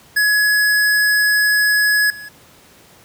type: tone with level steps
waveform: square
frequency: 1686 Hz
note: G#6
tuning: 26 cents sharp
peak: -13 / -32 dBFS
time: 0.16-2.29 s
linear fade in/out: 10 ms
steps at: 2.1 s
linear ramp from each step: 2 ms
effects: pink hiss -47 dBFS RMS until 3.04 s + high-pass 80 Hz 12 dB/octave